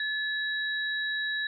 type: tone pair together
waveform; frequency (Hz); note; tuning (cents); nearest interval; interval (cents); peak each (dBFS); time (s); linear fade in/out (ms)
sine; 1722 / 3866; A6 / B7; -38 / -38; octave + major second; 1400; -29 / -34; 0-1.47; 2
effects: none